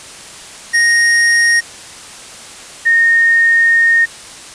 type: tone pair in turn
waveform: square / sine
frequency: 1864.7 / 1843.3 Hz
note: A#6 / A#6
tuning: 0 / -20 cents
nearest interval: unison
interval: 20 cents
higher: first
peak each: -9 / -7 dBFS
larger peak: second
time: 0.73-1.61 / 2.85-4.06 s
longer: second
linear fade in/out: 20 ms
effects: white hiss -33 dBFS RMS until 4.54 s + resampled to 22050 Hz